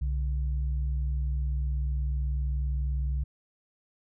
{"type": "tone pair together", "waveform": "sine", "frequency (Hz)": [64, 143.8], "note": ["C2", "D3"], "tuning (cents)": [-38, -36], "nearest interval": "octave + major second", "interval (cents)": 1402, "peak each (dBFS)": [-26, -37], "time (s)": [0.01, 3.24], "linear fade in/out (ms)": 10, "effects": []}